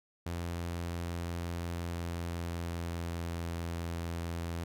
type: tone with pitch glide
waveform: sawtooth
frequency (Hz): 85.7 to 84.52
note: F2 to E2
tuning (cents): -32 to +44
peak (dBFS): -31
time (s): 0.26-4.64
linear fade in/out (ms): 5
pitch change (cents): -24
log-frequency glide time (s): 1.7-3.51
effects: none